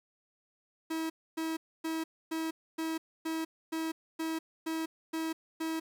45% pulse tone bursts, 322.3 Hz, E4, 39 cents flat, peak -32 dBFS, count 11, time 0.9-5.8 s, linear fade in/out 10 ms, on 200 ms, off 270 ms, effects 10-bit

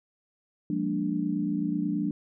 sine chord, Bb dominant seventh, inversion second, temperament equal with one note detuned, 174.61 / 202.9 / 233.1 / 293.7 Hz, F3 / Ab3 / Bb3 / D4, 0 / -40 / 0 / 0 cents, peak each -32 / -31 / -34 / -29 dBFS, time 0.7-2.11 s, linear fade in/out 2 ms, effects none

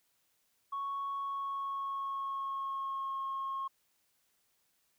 sine tone with pitch glide, 1108.7 to 1081.5 Hz, C#6 to C#6, 0 to -43 cents, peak -33 dBFS, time 0.72-3.68 s, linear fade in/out 10 ms, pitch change -43 cents, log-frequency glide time 1.16-3.18 s, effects tanh soft clip ceiling -31 dBFS + white hiss -75 dBFS RMS until 4.98 s

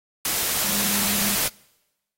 sine tone in noise, 203 Hz, G#3, 39 cents flat, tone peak -31 dBFS, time 0.64-1.35 s, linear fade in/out 2 ms, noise white, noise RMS -23 dBFS, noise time 0.25-1.48 s, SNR -11 dB, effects noise-tail reverb RT60 1.0 s tail -25 dB re dry + AAC 48 kbps

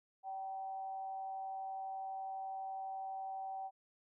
sine tone with frequency modulation, 770 Hz, G5, 31 cents flat, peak -40 dBFS, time 0.23-3.71 s, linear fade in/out 50 ms, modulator 184 Hz, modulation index 0.24, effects none

